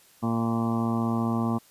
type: harmonic tone with a mistuned harmonic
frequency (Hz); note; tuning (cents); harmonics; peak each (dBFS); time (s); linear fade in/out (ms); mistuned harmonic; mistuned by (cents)
115.2; A#2; -20; 1 / 2 / 3 / 4 / 5 / 6 / 7 / 8 / 9 / 10; -30 / -25 / -35 / -40 / -42 / -38 / -38 / -41 / -37 / -38; 0.22-1.59; 20; 5; +37
effects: white hiss -57 dBFS RMS until 1.7 s + resampled to 32000 Hz